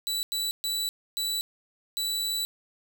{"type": "tone bursts at uneven times", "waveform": "sawtooth", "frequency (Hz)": 3951, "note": "B7", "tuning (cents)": 0, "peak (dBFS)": -24, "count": 5, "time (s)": [[0.07, 0.23], [0.32, 0.51], [0.64, 0.89], [1.17, 1.41], [1.97, 2.45]], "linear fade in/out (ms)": 0, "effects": []}